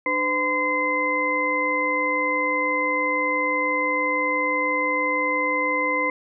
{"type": "tone cluster", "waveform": "sine", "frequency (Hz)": [299, 509, 1022, 2068], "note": ["D4", "C5", "C6", "C7"], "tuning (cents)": [31, -48, -41, -21], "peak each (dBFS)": [-30, -27, -25, -23], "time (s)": [0.06, 6.1], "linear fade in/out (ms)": 2, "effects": []}